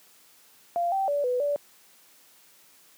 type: tone with pitch steps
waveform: sine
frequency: 692 / 776 / 576 / 496.7 / 578 Hz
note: F5 / G5 / D5 / B4 / D5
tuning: -16 / -18 / -34 / +10 / -28 cents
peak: -23 dBFS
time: 0.76-1.56 s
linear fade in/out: 0 ms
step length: 160 ms
effects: white hiss -57 dBFS RMS until 2.97 s + high-pass 150 Hz 12 dB/octave